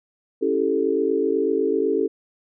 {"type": "chord", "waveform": "sine", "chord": "A dominant seventh", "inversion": "first", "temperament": "equal", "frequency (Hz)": [277.2, 329.6, 392, 440], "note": ["C#4", "E4", "G4", "A4"], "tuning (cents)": [0, 0, 0, 0], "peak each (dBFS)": [-26, -26, -23, -22], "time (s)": [0.41, 2.08], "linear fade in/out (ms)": 20, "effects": []}